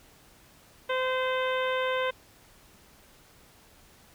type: harmonic tone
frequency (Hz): 515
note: C5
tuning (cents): -28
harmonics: 1 / 2 / 3 / 4 / 5 / 6 / 7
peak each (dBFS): -28 / -32 / -34 / -37 / -40 / -40 / -42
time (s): 0.89-2.11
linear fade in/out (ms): 10
effects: pink hiss -57 dBFS RMS until 4.14 s